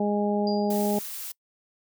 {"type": "harmonic tone", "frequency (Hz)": 206.2, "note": "G#3", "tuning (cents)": -12, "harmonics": [1, 2, 3, 4], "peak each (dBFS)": [-25, -28, -30, -31], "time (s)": [0, 0.99], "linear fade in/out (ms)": 5}
{"type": "tone with exponential decay", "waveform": "sine", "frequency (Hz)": 4800, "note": "D8", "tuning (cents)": 37, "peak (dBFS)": -32, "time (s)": [0.47, 0.98], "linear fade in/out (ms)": 2, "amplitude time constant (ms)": 110}
{"type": "noise", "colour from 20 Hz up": "blue", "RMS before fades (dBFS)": -36, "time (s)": [0.7, 1.32], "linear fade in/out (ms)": 5}
{"effects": ["noise-tail reverb RT60 0.1 s tail -24 dB re dry"]}